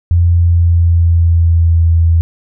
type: tone with pitch glide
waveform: sine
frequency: 86.1 to 83.07 Hz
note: F2 to E2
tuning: -24 to +14 cents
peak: -6 dBFS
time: 0.11-2.21 s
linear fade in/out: 0 ms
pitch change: -62 cents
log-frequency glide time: 0.22-1.84 s
effects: none